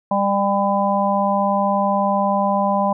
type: harmonic tone with a mistuned harmonic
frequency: 199.1 Hz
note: G3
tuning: 27 cents sharp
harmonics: 1 / 3 / 4 / 5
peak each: -21 / -21 / -21 / -21 dBFS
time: 0.11-2.93 s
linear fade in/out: 5 ms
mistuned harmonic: 5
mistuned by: +15 cents
effects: none